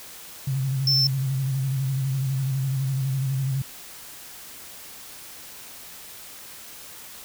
sine tone with vibrato, 133.9 Hz, C3, 40 cents sharp, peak -22 dBFS, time 0.47-3.62 s, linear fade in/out 5 ms, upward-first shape square, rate 12 Hz, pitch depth 44 cents each way
triangle tone, 5330 Hz, E8, 18 cents sharp, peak -17 dBFS, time 0.87-1.07 s, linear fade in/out 2 ms
effects white hiss -42 dBFS RMS until 7.24 s

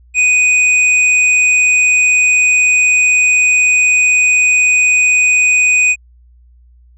sine tone with tanh clipping, 2489 Hz, D#7, in tune, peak -9 dBFS, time 0.14-5.96 s, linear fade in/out 50 ms, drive 17 dB, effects added 60 Hz sine -42 dBFS peak until 6.97 s + resampled to 24000 Hz

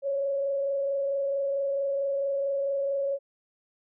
sine tone with frequency modulation, 554.4 Hz, C#5, in tune, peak -25 dBFS, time 0.02-3.19 s, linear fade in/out 50 ms, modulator 24.5 Hz, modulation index 0.37, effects none

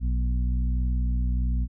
harmonic tone with a mistuned harmonic, 61.2 Hz, B1, 15 cents flat, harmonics 1 / 2 / 3 / 4, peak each -22 / -34 / -36 / -38 dBFS, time 0-1.68 s, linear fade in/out 50 ms, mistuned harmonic 1, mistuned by -65 cents, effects none

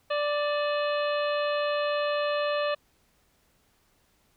harmonic tone with a mistuned harmonic, 587.3 Hz, D5, in tune, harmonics 1 / 2 / 3 / 4 / 5 / 6 / 7, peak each -26 / -32 / -36 / -38 / -40 / -42 / -43 dBFS, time 0.1-2.75 s, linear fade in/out 10 ms, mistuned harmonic 4, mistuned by +140 cents, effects pink hiss -67 dBFS RMS until 4.36 s

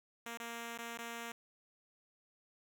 5% pulse tone with dropouts, 233.1 Hz, A#3, in tune, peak -31 dBFS, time 0.26-1.32 s, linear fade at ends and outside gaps 2 ms, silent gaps 0.373-0.4 / 0.776-0.787 / 0.974-0.988 s, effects none

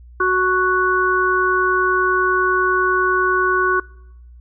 harmonic tone, 370 Hz, F#4, in tune, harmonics 1 / 3 / 4, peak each -19 / -18 / -18 dBFS, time 0.2-3.8 s, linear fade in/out 5 ms, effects noise-tail reverb RT60 0.9 s tail -25 dB re dry + added 60 Hz sine -39 dBFS peak until 4.4 s

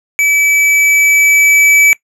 square tone with level ramp, 2300 Hz, D7, 37 cents flat, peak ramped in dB -9 to -5 dBFS, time 0.19-1.93 s, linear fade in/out 0 ms, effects noise-tail reverb RT60 0.1 s tail -21 dB re dry + low-pass 12000 Hz 12 dB/octave

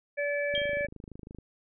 harmonic tone, 576 Hz, D5, 34 cents flat, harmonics 1 / 3 / 4, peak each -29 / -34 / -35 dBFS, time 0.17-0.87 s, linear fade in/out 20 ms
click train, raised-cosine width 3 ms, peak -31 dBFS, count 23, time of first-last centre 0.54-1.386 s, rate 26 Hz
sine tone with exponential decay, 3200 Hz, G7, 35 cents sharp, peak -26 dBFS, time 0.55-0.83 s, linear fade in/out 1 ms, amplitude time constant 60 ms
effects none

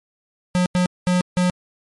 square tone bursts at uneven times, 180.3 Hz, F#3, 45 cents flat, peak -16 dBFS, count 4, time 0.55-0.66 / 0.75-0.86 / 1.07-1.21 / 1.37-1.5 s, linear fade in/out 0 ms, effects MP3 48 kbps

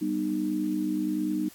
sine chord, G augmented, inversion none, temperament just, 196 / 245 / 306.2 Hz, G3 / B3 / D#4, 0 / -14 / -28 cents, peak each -32 / -33 / -27 dBFS, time 0.01-1.49 s, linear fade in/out 10 ms, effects white hiss -52 dBFS RMS until 1.54 s + AAC 64 kbps

